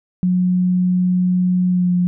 sine tone with pitch glide, 181.4 to 178.28 Hz, F#3 to F3, -34 to +36 cents, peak -13 dBFS, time 0.23-2.07 s, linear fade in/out 0 ms, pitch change -30 cents, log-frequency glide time 1.68-1.92 s, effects none

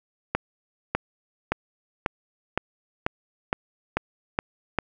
accelerating click train, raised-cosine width 0.5 ms, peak -7 dBFS, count 10, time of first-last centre 0.35-4.787 s, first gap 600 ms, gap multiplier 0.95, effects none

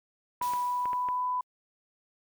sine tone with pitch glide, 984 to 998.3 Hz, B5 to B5, -7 to +18 cents, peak -27 dBFS, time 0.41-1.41 s, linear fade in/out 5 ms, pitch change +25 cents, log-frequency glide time 0.63-1.24 s
clicks, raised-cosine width 0.5 ms, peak -25 dBFS, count 5, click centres 0.415 / 0.536 / 0.856 / 0.932 / 1.087 s
white noise with exponential decay, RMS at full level -41 dBFS, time 0.42-1.44 s, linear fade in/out 5 ms, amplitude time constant 220 ms
effects none

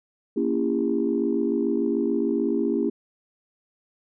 sine chord, A# diminished seventh, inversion none, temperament just, 233.1 / 279.7 / 335.6 / 402.8 Hz, A#3 / C#4 / E4 / G4, 0 / +16 / +31 / +47 cents, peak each -26 dBFS, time 0.36-2.9 s, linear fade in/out 10 ms, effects tanh soft clip ceiling -11 dBFS

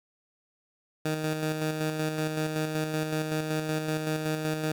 15% pulse tone with tremolo, 155.56 Hz, D#3, in tune, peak -20 dBFS, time 1.05-4.72 s, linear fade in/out 5 ms, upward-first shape square, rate 5.3 Hz, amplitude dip 40%, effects 10-bit

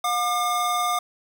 square tone pair together, 717 / 1202 Hz, F5 / D6, +45 / +40 cents, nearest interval major sixth, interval 895 cents, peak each -26 / -24 dBFS, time 0.04-0.99 s, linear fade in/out 5 ms, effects 9-bit

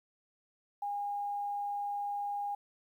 sine tone, 814 Hz, G#5, 35 cents flat, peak -33 dBFS, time 0.82-2.55 s, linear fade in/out 5 ms, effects 11-bit

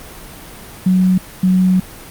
sine tone bursts at uneven times, 185.1 Hz, F#3, 1 cent sharp, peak -9 dBFS, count 2, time 0.86-1.18 / 1.43-1.8 s, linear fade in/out 5 ms, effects pink hiss -35 dBFS RMS until 2.1 s + Opus 32 kbps

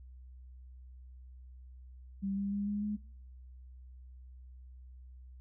sine tone with pitch steps, 196 / 199.2 / 202.4 / 205.7 / 209.1 Hz, G3 / G3 / G#3 / G#3 / G#3, 0 / +28 / -44 / -16 / +12 cents, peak -32 dBFS, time 2.22-2.97 s, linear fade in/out 20 ms, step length 150 ms, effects noise-tail reverb RT60 0.7 s tail -25 dB re dry + added 63 Hz sine -49 dBFS peak until 5.4 s

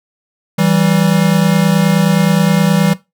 square tone pair together, 163.88 / 193.4 Hz, E3 / G3, -10 / -23 cents, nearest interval minor third, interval 287 cents, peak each -13 dBFS, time 0.58-2.94 s, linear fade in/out 10 ms, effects noise-tail reverb RT60 0.2 s tail -17 dB re dry

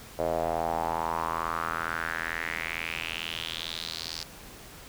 square tone with band-pass filter sweep, 41.12 Hz, E1, 4 cents flat, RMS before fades -32 dBFS, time 0.19-4.23 s, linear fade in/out 0 ms, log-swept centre 590 to 4900 Hz, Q 4.4, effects pink hiss -47 dBFS RMS until 4.88 s

